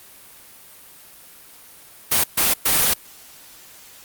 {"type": "noise bursts at uneven times", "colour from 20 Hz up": "white", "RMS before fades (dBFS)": -17, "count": 3, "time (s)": [[2.11, 2.24], [2.37, 2.54], [2.65, 2.94]], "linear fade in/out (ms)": 10, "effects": ["white hiss -45 dBFS RMS until 4.04 s", "Opus 32 kbps"]}